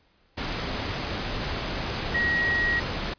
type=tone in noise; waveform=sine; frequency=1900 Hz; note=A#6; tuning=33 cents sharp; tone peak=-22 dBFS; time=2.14-2.8 s; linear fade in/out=10 ms; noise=pink; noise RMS=-30 dBFS; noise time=0.37-3.14 s; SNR=+5 dB; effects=pink hiss -64 dBFS RMS until 3.18 s + resampled to 11025 Hz

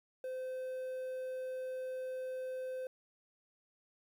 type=tone with quantisation; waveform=triangle; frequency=515 Hz; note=C5; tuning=28 cents flat; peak=-36 dBFS; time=0.24-2.87 s; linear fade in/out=2 ms; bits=11; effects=none

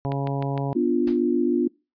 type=harmonic tone; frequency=138.7 Hz; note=C#3; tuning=1 cent sharp; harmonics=1 / 2 / 3 / 4 / 5 / 6 / 7; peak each=-25 / -31 / -33 / -35 / -34 / -37 / -37 dBFS; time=0.05-0.73 s; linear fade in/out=0 ms
type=click train; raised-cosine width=0.3 ms; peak=-19 dBFS; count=4; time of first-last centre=0.12-0.577 s; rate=6.56 Hz
type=chord; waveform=sine; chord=B diminished; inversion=none; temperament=equal; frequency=246.9 / 293.7 / 349.2 Hz; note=B3 / D4 / F4; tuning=0 / 0 / 0 cents; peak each=-23 / -24 / -22 dBFS; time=0.75-1.68 s; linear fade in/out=10 ms
type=noise with exponential decay; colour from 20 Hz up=pink; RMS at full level=-35 dBFS; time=1.07-1.23 s; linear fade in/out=5 ms; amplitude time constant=33 ms
effects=noise-tail reverb RT60 0.3 s tail -25 dB re dry + resampled to 11025 Hz

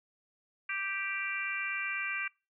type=harmonic tone; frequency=392 Hz; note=G4; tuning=in tune; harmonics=3 / 4 / 5 / 6 / 7; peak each=-43 / -38 / -40 / -36 / -41 dBFS; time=0.69-2.28 s; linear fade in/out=5 ms; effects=noise-tail reverb RT60 0.3 s tail -25 dB re dry

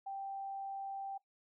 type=tone; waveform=sine; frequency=784 Hz; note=G5; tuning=in tune; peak=-39 dBFS; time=0.06-1.18 s; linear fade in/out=10 ms; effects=noise-tail reverb RT60 0.1 s tail -18 dB re dry

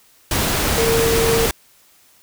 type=tone in noise; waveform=sine; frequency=457 Hz; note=A#4; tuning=34 cents flat; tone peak=-16 dBFS; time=0.78-1.46 s; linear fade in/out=2 ms; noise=pink; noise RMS=-19 dBFS; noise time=0.31-1.51 s; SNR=0 dB; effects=white hiss -53 dBFS RMS until 2.22 s

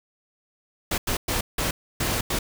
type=noise bursts at uneven times; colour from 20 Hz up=pink; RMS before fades=-25 dBFS; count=6; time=0.91-0.98 / 1.07-1.17 / 1.28-1.41 / 1.58-1.71 / 2-2.21 / 2.3-2.39 s; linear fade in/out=5 ms; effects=none

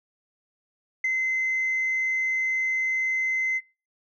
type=tone with ADSR envelope; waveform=sine; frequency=2059 Hz; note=C7; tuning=28 cents flat; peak=-19 dBFS; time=1.04-3.61 s; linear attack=5 ms; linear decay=24 ms; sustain=-2 dB; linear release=45 ms; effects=noise-tail reverb RT60 0.3 s tail -23 dB re dry + tanh soft clip ceiling -19 dBFS

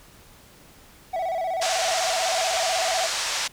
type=tone with vibrato; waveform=triangle; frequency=703 Hz; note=F5; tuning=11 cents sharp; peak=-22 dBFS; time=1.13-3.07 s; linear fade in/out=10 ms; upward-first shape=square; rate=16 Hz; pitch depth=110 cents each way
type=band-pass noise; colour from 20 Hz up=white; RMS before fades=-27 dBFS; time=1.61-3.48 s; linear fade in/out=10 ms; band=580 to 7000 Hz; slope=24 dB/octave
effects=pink hiss -51 dBFS RMS until 3.52 s

